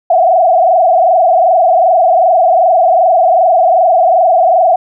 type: tone with frequency modulation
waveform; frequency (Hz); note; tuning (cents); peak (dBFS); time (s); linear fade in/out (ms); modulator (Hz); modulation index
sine; 702; F5; +9; -5; 0.1-4.76; 5; 22.6; 2.4
effects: none